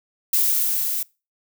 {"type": "noise with level ramp", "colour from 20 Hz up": "violet", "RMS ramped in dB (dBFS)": [-18, -25], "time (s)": [0.33, 1.03], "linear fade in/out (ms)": 5, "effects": ["noise-tail reverb RT60 0.3 s tail -24 dB re dry"]}